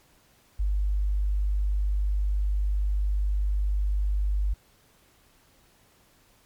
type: tone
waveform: sine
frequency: 50 Hz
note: G1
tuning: 35 cents sharp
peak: -22 dBFS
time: 0.59-4.54 s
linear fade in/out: 10 ms
effects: pink hiss -61 dBFS RMS until 6.45 s + MP3 96 kbps